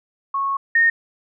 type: tone pair in turn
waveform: sine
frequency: 1100 / 1842 Hz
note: C#6 / A#6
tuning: -14 / -21 cents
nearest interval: major sixth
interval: 893 cents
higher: second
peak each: -19 / -12 dBFS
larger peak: second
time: 0.34-0.57 / 0.75-0.9 s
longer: first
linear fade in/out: 5 ms
effects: none